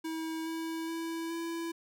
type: tone with pitch steps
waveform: square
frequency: 322 / 325.7 / 329.5 / 333.4 Hz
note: E4 / E4 / E4 / E4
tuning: -41 / -21 / -1 / +20 cents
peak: -35 dBFS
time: 0.04-1.72 s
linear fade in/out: 10 ms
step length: 420 ms
effects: none